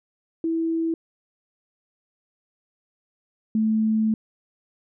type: tone pair in turn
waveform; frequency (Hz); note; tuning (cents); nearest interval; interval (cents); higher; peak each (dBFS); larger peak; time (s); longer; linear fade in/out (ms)
sine; 327.8 / 218.8; E4 / A3; -10 / -9; perfect fifth; 699; first; -21 / -18; second; 0.44-0.94 / 3.55-4.14; second; 2
effects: none